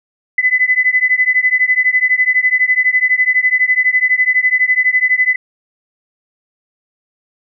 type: beating tone pair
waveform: sine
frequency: 2004 / 2016 Hz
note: B6 / B6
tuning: +25 / +35 cents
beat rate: 12 Hz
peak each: -13 dBFS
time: 0.38-5.36 s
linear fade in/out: 5 ms
effects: none